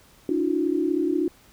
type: tone cluster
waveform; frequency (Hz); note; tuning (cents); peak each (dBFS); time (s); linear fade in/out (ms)
sine; 291.4 / 323.5 / 360.3; D4 / E4 / F#4; -13 / -32 / -46; -25; 0.29-1.28; 2
effects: pink hiss -55 dBFS RMS until 1.52 s